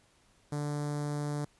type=tone with notch filter; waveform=sawtooth; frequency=146.83 Hz; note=D3; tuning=in tune; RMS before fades=-34 dBFS; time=0.52-1.45 s; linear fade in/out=5 ms; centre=2700 Hz; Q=0.63; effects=pink hiss -66 dBFS RMS until 1.59 s + resampled to 24000 Hz